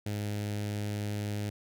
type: tone with notch filter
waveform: sawtooth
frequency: 103.83 Hz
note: G#2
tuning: in tune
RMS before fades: -34 dBFS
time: 0.06-1.5 s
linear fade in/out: 5 ms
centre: 1100 Hz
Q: 1.2
effects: none